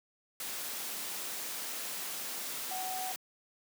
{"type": "tone in noise", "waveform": "sine", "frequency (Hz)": 748, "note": "F#5", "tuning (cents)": 19, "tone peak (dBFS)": -37, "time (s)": [2.71, 3.12], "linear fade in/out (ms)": 2, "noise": "white", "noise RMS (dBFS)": -39, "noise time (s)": [0.4, 3.16], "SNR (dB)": -1, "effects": ["high-pass 200 Hz 12 dB/octave"]}